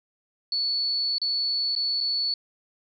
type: tone with dropouts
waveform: sine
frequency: 4435 Hz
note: C#8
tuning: in tune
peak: -23 dBFS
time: 0.52-2.34 s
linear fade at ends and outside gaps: 2 ms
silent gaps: 1.183-1.216 / 1.752-1.762 / 2.005-2.009 s
effects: none